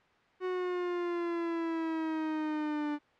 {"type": "exponential sweep", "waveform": "45% pulse", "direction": "down", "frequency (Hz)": [370, 293.7], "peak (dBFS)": -31, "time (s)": [0.4, 2.99], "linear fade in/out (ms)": 50, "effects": ["white hiss -64 dBFS RMS until 3.19 s", "low-pass 2000 Hz 12 dB/octave"]}